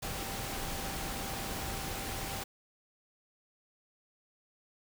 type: tone in noise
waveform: sine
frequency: 784 Hz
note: G5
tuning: in tune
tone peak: -46 dBFS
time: 0.02-2.44 s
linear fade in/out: 10 ms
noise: pink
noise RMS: -38 dBFS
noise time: 0.02-2.44 s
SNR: -11 dB
effects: none